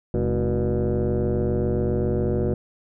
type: tone with frequency modulation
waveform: sine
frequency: 138.59 Hz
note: C#3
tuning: in tune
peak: -18 dBFS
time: 0.14-2.54 s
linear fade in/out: 2 ms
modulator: 115 Hz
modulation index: 3.3
effects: tanh soft clip ceiling -17 dBFS